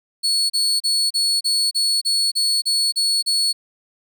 35% pulse tone bursts, 4400 Hz, C#8, 14 cents flat, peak -15 dBFS, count 11, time 0.23-3.53 s, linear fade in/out 20 ms, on 270 ms, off 33 ms, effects none

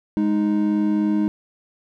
triangle tone pair together, 207.7 / 311.2 Hz, G#3 / D#4, 0 / 0 cents, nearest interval perfect fifth, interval 700 cents, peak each -18 dBFS, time 0.17-1.28 s, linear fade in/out 0 ms, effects none

